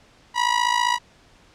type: tone with amplitude modulation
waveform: sawtooth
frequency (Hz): 969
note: B5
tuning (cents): -33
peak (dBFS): -11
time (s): 0.34-0.99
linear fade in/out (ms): 50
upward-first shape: sine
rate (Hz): 55.2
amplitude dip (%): 80
effects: pink hiss -54 dBFS RMS until 1.54 s + low-pass 6000 Hz 12 dB/octave